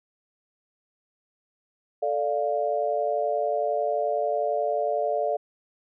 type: chord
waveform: sine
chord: D minor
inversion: second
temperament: equal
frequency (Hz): 440 / 587.3 / 698.5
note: A4 / D5 / F5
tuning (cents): 0 / 0 / 0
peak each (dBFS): -29 / -26 / -27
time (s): 2.02-5.37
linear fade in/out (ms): 10
effects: none